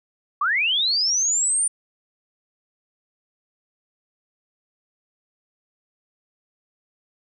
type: linear sweep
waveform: sine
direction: up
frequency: 1087 to 9260 Hz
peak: -18 dBFS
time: 0.41-1.68 s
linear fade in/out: 5 ms
effects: none